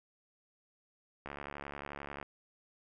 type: click train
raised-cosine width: 0.5 ms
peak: -27 dBFS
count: 70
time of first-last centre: 1.26-2.228 s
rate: 71.3 Hz
effects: none